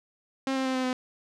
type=tone with pitch steps; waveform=sawtooth; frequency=267.2 / 264 / 260.8 / 257.7 / 254.5 Hz; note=C4 / C4 / C4 / C4 / C4; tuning=+36 / +16 / -5 / -26 / -48 cents; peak=-22 dBFS; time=0.47-0.93 s; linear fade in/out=2 ms; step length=92 ms; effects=low-pass 6000 Hz 12 dB/octave